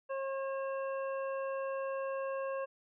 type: harmonic tone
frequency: 540 Hz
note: C#5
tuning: 45 cents flat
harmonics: 1 / 2 / 3 / 5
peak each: -35 / -42 / -48 / -52 dBFS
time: 0.09-2.66 s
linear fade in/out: 20 ms
effects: none